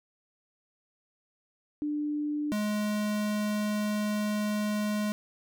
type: tone pair in turn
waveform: sine / square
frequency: 296.9 / 209.9 Hz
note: D4 / G#3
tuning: +19 / +19 cents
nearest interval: tritone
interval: 600 cents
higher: first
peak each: -28 dBFS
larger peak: neither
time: 1.82-2.52 / 2.52-5.12 s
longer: second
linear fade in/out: 0 ms
effects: none